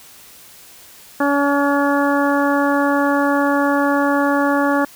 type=harmonic tone; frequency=283.6 Hz; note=C#4; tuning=40 cents sharp; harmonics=1 / 2 / 3 / 4 / 5 / 6; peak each=-17 / -20 / -22 / -23 / -24 / -25 dBFS; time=1.2-4.85 s; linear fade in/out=5 ms; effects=white hiss -43 dBFS RMS until 4.95 s